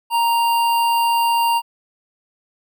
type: tone with notch filter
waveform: square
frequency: 932.3 Hz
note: A#5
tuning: in tune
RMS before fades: -17 dBFS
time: 0.1-1.62 s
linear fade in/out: 50 ms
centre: 6500 Hz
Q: 1.6
effects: none